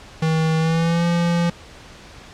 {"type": "tone with pitch glide", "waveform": "square", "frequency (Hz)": [159.9, 171.38], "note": ["D#3", "F3"], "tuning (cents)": [48, -32], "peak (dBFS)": -17, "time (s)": [0.22, 1.5], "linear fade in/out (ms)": 5, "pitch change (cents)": 120, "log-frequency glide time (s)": [0.58, 1.05], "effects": ["pink hiss -42 dBFS RMS until 2.33 s", "low-pass 6000 Hz 12 dB/octave"]}